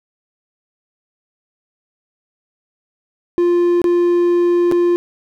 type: tone with dropouts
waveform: triangle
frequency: 349.2 Hz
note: F4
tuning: in tune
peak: -9 dBFS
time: 3.38-4.96 s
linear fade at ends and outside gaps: 0 ms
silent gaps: 3.817-3.842 / 4.714-4.722 s
effects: none